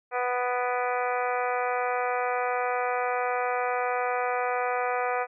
harmonic tone with a mistuned harmonic, 247.4 Hz, B3, 3 cents sharp, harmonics 2 / 3 / 4 / 5 / 6 / 7 / 8 / 9 / 10, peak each -30 / -29 / -35 / -33 / -36 / -41 / -38 / -40 / -43 dBFS, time 0.11-5.27 s, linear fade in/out 50 ms, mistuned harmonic 9, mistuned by +66 cents, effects none

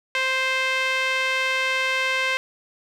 sawtooth tone with band-pass filter, 523.3 Hz, C5, in tune, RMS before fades -23 dBFS, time 0.15-2.37 s, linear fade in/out 0 ms, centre 2300 Hz, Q 1.9, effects none

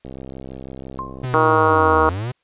click train, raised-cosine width 2 ms, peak -21 dBFS, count 80, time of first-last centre 0.05-1.247 s, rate 66 Hz
sine tone with exponential decay, 1053 Hz, C6, 11 cents sharp, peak -22 dBFS, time 0.99-1.24 s, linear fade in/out 0 ms, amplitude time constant 54 ms
45% pulse linear two-way sweep, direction down then up, 130 to 77.78 to 130 Hz, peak -23 dBFS, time 1.23-2.32 s, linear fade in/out 10 ms, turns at 2.07 s
harmonic tone, 157.6 Hz, D#3, 23 cents sharp, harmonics 2 / 3 / 4 / 5 / 6 / 7 / 8 / 9, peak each -24 / -18 / -24 / -23 / -21 / -19 / -21 / -23 dBFS, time 1.34-2.09 s, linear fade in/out 0 ms
effects white hiss -67 dBFS RMS until 2.43 s + resampled to 8000 Hz

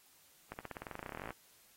accelerating click train, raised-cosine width 0.5 ms, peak -28 dBFS, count 23, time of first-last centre 0.52-1.306 s, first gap 69 ms, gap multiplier 0.93, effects white hiss -65 dBFS RMS until 1.76 s + AAC 48 kbps

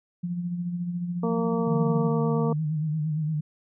sine tone with tremolo, 175.1 Hz, F3, 5 cents sharp, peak -25 dBFS, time 0.23-2.1 s, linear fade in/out 10 ms, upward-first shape sine, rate 14 Hz, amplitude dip 45%
harmonic tone, 230.2 Hz, A#3, 22 cents flat, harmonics 1 / 2 / 3 / 4 / 5, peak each -27 / -27 / -36 / -36 / -36 dBFS, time 1.23-2.53 s, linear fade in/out 5 ms
sine tone with vibrato, 154.5 Hz, D#3, 12 cents flat, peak -24 dBFS, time 1.67-3.41 s, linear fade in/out 10 ms, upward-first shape sine, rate 8.7 Hz, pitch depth 60 cents each way
effects none

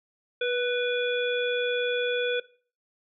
harmonic tone with a mistuned harmonic, 489 Hz, B4, 17 cents flat, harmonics 1 / 3 / 5 / 7, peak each -26 / -31 / -33 / -34 dBFS, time 0.41-2.4 s, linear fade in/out 5 ms, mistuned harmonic 3, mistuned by +26 cents, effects noise-tail reverb RT60 0.4 s tail -18 dB re dry

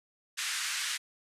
pink band-pass noise, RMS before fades -34 dBFS, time 0.37-0.98 s, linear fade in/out 20 ms, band 1500 to 9700 Hz, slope 24 dB/octave, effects resampled to 32000 Hz

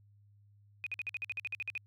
sine tone bursts, 2489 Hz, D#7, in tune, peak -34 dBFS, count 13, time 0.84-1.777 s, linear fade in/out 0 ms, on 25 ms, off 51 ms, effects added 102 Hz sine -60 dBFS peak until 1.86 s

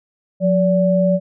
sine tone pair together, 180 / 576.8 Hz, F#3 / D5, -47 / -31 cents, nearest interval octave + minor sixth, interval 2016 cents, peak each -15 / -15 dBFS, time 0.4-1.2 s, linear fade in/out 50 ms, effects none

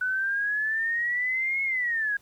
sine exponential two-way sweep, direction up then down, 1488 to 2187 to 1626 Hz, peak -24 dBFS, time 0.01-2.17 s, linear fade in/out 5 ms, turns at 1.63 s, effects pink hiss -60 dBFS RMS until 2.21 s

